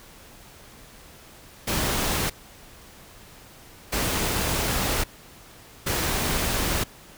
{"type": "noise bursts at uneven times", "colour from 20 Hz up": "pink", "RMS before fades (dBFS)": -25, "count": 3, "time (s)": [[1.67, 2.3], [3.92, 5.04], [5.86, 6.84]], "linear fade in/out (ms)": 10, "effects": ["pink hiss -48 dBFS RMS until 7.17 s"]}